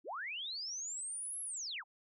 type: linear two-way sweep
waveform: sine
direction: up then down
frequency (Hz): 234 to 11250 to 709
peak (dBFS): -39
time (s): 0.04-1.84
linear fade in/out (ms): 50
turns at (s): 1.41
effects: none